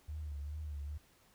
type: tone with vibrato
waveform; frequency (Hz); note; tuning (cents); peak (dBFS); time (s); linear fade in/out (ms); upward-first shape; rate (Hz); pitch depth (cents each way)
sine; 74.2; D2; +18; -39; 0.08-0.98; 10; triangle; 2.4; 82
effects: pink hiss -67 dBFS RMS until 1.34 s

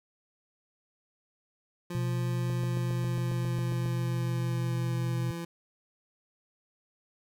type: tone with pitch glide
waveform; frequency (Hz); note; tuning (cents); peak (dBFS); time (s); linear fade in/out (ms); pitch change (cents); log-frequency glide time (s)
25% pulse; 174.61 to 168.95; F3 to E3; 0 to +43; -31; 1.9-5.45; 5; -57; 2.54-5.01
type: tone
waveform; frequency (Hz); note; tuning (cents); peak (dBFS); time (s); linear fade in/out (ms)
sine; 124.4; B2; +13; -28; 1.95-5.31; 0
type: click train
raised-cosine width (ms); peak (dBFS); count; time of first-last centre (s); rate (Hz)
2; -28; 11; 2.5-3.859; 7.36
effects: none

